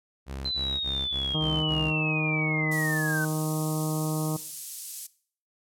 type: tone bursts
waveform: sawtooth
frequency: 67.5 Hz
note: C#2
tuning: 45 cents flat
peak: -30 dBFS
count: 6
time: 0.26-1.93 s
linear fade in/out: 50 ms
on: 260 ms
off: 22 ms
type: linear sweep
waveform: sine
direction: down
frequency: 4074 to 1500 Hz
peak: -27 dBFS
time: 0.45-3.25 s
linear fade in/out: 5 ms
type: harmonic tone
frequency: 155.56 Hz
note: D#3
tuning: in tune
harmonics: 1 / 2 / 3 / 4 / 5 / 6 / 7 / 8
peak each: -27 / -33 / -37 / -39 / -41 / -43 / -44 / -45 dBFS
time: 1.34-4.37 s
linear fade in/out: 10 ms
type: high-pass noise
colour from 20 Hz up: white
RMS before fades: -35 dBFS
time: 2.71-5.07 s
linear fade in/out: 10 ms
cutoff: 6900 Hz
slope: 12 dB/octave
effects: noise-tail reverb RT60 0.5 s tail -19 dB re dry + low-pass 12000 Hz 12 dB/octave